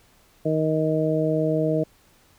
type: harmonic tone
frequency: 156.8 Hz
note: D#3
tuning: 14 cents sharp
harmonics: 1 / 2 / 3 / 4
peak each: -25 / -25 / -25 / -25 dBFS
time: 0.45-1.84 s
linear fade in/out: 10 ms
effects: pink hiss -58 dBFS RMS until 2.38 s